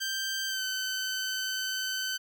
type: tone with pitch glide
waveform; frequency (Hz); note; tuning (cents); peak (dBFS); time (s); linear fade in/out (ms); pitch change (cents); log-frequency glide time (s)
15% pulse; 1568 to 1526.9; G6 to G6; 0 to -46; -24; 0-2.18; 20; -46; 0.47-0.63
effects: none